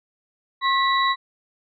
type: tone cluster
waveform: sine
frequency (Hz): 1077 / 1958 / 3903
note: C6 / B6 / B7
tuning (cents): +50 / -15 / -21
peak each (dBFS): -19 / -24 / -25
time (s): 0.61-1.16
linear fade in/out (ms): 50
effects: none

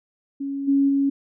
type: tone with level steps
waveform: sine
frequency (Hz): 277.2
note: C#4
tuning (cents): 0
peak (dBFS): -25 / -15 / -17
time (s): 0.4-1.1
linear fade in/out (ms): 10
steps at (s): 0.67 / 0.88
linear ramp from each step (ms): 20
effects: none

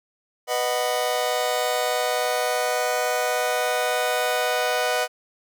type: chord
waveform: sawtooth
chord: B major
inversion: none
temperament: just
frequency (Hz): 493.9 / 617.4 / 740.8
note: B4 / D#5 / F#5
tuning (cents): 0 / -14 / +2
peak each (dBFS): -22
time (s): 0.47-5.08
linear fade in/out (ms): 50
effects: none

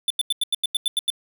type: tone bursts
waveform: square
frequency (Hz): 3520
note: A7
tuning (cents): 0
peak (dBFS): -19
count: 10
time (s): 0.08-1.102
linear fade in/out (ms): 2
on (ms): 23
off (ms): 88
effects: none

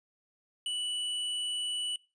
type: tone with hard clipping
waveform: sine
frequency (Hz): 2960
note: F#7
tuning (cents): 0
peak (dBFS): -32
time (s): 0.66-1.96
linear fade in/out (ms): 2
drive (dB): 16
effects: noise-tail reverb RT60 0.3 s tail -21 dB re dry + resampled to 22050 Hz

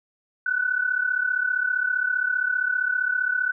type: tone pair together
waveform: sine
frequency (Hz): 1469.8 / 1505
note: F#6 / F#6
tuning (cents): -12 / +29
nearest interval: unison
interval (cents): 41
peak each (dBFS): -25 / -23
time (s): 0.46-3.52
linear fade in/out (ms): 5
effects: none

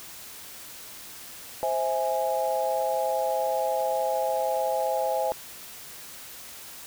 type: chord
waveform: sine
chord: C augmented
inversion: none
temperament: equal with one note detuned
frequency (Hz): 523.3 / 653.9 / 830.6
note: C5 / E5 / G#5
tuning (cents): 0 / -14 / 0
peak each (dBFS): -28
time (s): 1.63-5.32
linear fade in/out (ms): 0
effects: white hiss -43 dBFS RMS until 6.86 s

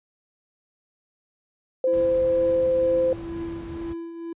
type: tone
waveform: sine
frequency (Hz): 518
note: C5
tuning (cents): -17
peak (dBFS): -18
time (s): 1.84-3.13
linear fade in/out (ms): 2
type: tone with tremolo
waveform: triangle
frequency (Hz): 334.7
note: E4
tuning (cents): +26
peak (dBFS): -26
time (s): 1.87-4.33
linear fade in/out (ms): 5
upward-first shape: triangle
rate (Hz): 2.1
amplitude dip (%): 60
type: noise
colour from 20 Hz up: brown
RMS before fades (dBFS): -35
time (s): 1.92-3.94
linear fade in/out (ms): 20
effects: high-pass 60 Hz 12 dB/octave + resampled to 8000 Hz

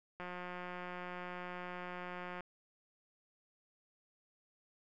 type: click train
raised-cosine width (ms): 0.5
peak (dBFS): -30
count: 396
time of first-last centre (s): 0.2-2.407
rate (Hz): 179
effects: none

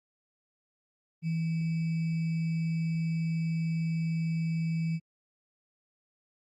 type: tone with sample-and-hold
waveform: sine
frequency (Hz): 163.4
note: E3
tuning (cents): -15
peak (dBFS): -27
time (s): 1.22-5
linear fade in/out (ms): 50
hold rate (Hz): 2450
effects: low-pass 5000 Hz 12 dB/octave + Opus 32 kbps

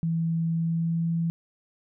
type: tone with pitch glide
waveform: sine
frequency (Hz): 164.81 to 166.72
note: E3 to E3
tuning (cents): 0 to +20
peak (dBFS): -23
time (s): 0.03-1.3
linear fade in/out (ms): 0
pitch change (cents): +20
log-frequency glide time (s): 0.51-1.11
effects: none

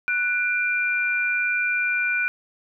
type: tone pair together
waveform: sine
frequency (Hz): 1480 / 2381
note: F#6 / D7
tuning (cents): 0 / +23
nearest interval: minor sixth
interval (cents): 823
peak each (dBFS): -23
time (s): 0.08-2.28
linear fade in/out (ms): 0
effects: none

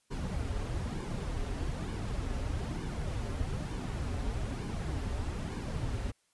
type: noise with flanger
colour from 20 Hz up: brown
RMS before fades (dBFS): -35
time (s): 0.1-6.12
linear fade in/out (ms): 20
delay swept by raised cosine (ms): 1.5 to 6.3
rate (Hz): 1.1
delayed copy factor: -0.6
effects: white hiss -73 dBFS RMS until 6.33 s + resampled to 24000 Hz

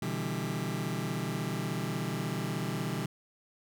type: chord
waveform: sawtooth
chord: E minor seventh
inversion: second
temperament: just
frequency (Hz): 123.61 / 148.33 / 164.81 / 197.78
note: B2 / D3 / E3 / G3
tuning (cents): +2 / +18 / 0 / +16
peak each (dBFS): -33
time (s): 0.02-3.06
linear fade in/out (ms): 5
effects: none

